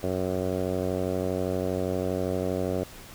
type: tone with low-pass filter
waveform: 10% pulse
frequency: 92.5 Hz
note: F#2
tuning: in tune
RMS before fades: -28 dBFS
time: 0.03-2.84 s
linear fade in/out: 5 ms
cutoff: 620 Hz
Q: 2.2
effects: pink hiss -46 dBFS RMS until 3.14 s